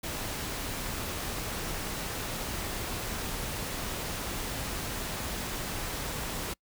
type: noise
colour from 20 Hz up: pink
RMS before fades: -35 dBFS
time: 0.03-6.54 s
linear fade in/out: 10 ms
effects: noise-tail reverb RT60 0.1 s tail -26 dB re dry